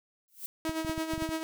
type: noise with exponential growth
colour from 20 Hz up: violet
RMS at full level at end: -35 dBFS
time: 0.28-0.46 s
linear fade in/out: 0 ms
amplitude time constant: 39 ms
type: tone with tremolo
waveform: sawtooth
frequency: 320.2 Hz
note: D#4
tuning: 50 cents sharp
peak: -25 dBFS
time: 0.65-1.43 s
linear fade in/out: 0 ms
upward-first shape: sine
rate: 9 Hz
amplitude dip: 60%
type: clicks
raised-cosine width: 5 ms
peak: -26 dBFS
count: 8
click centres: 0.694 / 0.848 / 0.896 / 0.979 / 1.136 / 1.179 / 1.223 / 1.291 s
effects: none